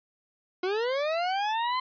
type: linear sweep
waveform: 40% pulse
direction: up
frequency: 354.9 to 1038 Hz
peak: -25 dBFS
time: 0.63-1.8 s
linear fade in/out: 5 ms
effects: resampled to 11025 Hz